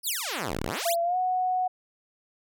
5% pulse exponential two-way sweep, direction down then up, 5430 to 30.87 to 5430 Hz, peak -18 dBFS, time 0.03-0.96 s, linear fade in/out 50 ms, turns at 0.62 s
sine tone with pitch glide, 680 to 737.3 Hz, F5 to F#5, -46 to -6 cents, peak -23 dBFS, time 0.85-1.68 s, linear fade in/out 10 ms, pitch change +140 cents, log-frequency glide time 1.03-1.17 s
effects none

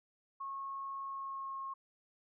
sine tone with pitch glide, 1092 to 1081.3 Hz, C#6 to C#6, -26 to -43 cents, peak -39 dBFS, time 0.4-1.74 s, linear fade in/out 10 ms, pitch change -17 cents, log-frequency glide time 1.04-1.59 s, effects none

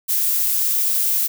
violet noise, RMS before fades -19 dBFS, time 0.08-1.28 s, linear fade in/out 20 ms, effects none

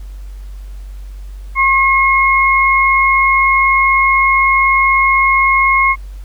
sine tone pair together, 1079 / 2158 Hz, C#6 / C#7, -47 / -47 cents, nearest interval octave, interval 1200 cents, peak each -11 dBFS, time 1.55-5.96 s, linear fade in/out 50 ms, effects added 48 Hz sine -26 dBFS peak until 6.24 s + pink hiss -49 dBFS RMS until 6.24 s

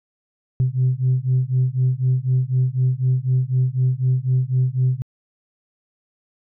sine beating tone pair, 126.5 / 130.5 Hz, B2 / C3, +42 / -4 cents, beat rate 4 Hz, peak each -18 dBFS, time 0.6-5.02 s, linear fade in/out 0 ms, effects tanh soft clip ceiling -11 dBFS

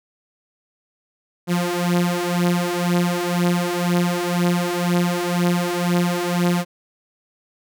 sawtooth beating tone pair, 174.61 / 176.61 Hz, F3 / F3, 0 / +20 cents, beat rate 2 Hz, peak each -17 dBFS, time 1.47-6.65 s, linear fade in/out 50 ms, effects none

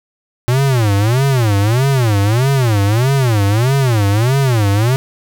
square tone with vibrato, 117.3 Hz, A#2, 11 cents sharp, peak -11 dBFS, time 0.48-4.96 s, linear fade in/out 0 ms, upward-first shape sine, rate 1.6 Hz, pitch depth 290 cents each way, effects none

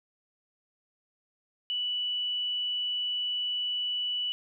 sine tone, 2960 Hz, F#7, in tune, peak -28 dBFS, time 1.7-4.32 s, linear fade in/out 0 ms, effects none

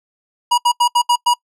square tone bursts at uneven times, 963 Hz, B5, 44 cents flat, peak -11 dBFS, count 6, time 0.51-0.58 / 0.65-0.72 / 0.8-0.88 / 0.95-1.02 / 1.09-1.16 / 1.26-1.34 s, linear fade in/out 10 ms, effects noise-tail reverb RT60 0.1 s tail -25 dB re dry + low-pass 11000 Hz 12 dB/octave

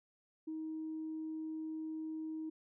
sine tone, 315.8 Hz, D#4, 26 cents sharp, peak -38 dBFS, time 0.47-2.5 s, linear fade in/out 10 ms, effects tanh soft clip ceiling -34 dBFS

